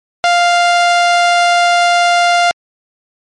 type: tone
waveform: sawtooth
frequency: 698.5 Hz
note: F5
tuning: in tune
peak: -4 dBFS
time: 0.24-2.51 s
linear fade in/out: 0 ms
effects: low-pass 6000 Hz 12 dB/octave + MP3 48 kbps